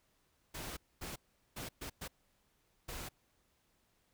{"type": "noise bursts at uneven times", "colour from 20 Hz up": "pink", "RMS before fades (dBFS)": -44, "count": 6, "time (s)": [[0.54, 0.77], [1.01, 1.16], [1.56, 1.69], [1.81, 1.9], [2.01, 2.08], [2.88, 3.09]], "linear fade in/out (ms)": 10, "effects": ["pink hiss -75 dBFS RMS until 4.13 s"]}